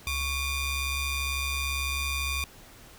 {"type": "ring-modulated tone", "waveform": "sawtooth", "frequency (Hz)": 1181, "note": "D6", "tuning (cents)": 9, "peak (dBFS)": -21, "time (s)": [0.07, 2.44], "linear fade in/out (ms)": 0, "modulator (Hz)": 1250, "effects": ["pink hiss -51 dBFS RMS until 2.98 s"]}